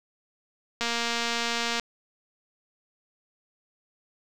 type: click train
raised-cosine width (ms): 0.2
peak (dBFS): -11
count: 232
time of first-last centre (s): 0.81-1.797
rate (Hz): 234
effects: none